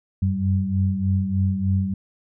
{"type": "tone cluster", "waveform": "sine", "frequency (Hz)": [92.5, 95.8, 192.6], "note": ["F#2", "G2", "G3"], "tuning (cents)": [0, -39, -30], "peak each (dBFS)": -23, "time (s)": [0.22, 1.94], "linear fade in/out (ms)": 5, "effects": []}